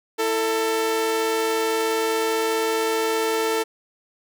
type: tone pair together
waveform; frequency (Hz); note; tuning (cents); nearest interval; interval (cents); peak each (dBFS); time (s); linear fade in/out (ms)
sawtooth; 329.6 / 445.1; E4 / A4; 0 / +20; perfect fourth; 520; -25 / -17; 0.18-3.64; 20
effects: none